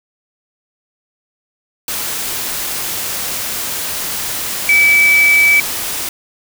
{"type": "tone in noise", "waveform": "sine", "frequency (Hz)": 2300, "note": "D7", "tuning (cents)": -37, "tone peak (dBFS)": -7, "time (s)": [4.69, 5.6], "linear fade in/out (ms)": 2, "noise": "white", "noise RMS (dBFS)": -21, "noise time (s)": [1.88, 6.09], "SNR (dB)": 11, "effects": []}